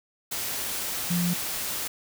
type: tone in noise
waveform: sine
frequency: 174.61 Hz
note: F3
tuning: in tune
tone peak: -23 dBFS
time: 1.1-1.34 s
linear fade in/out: 10 ms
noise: white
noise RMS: -31 dBFS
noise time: 0.31-1.88 s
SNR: +5 dB
effects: none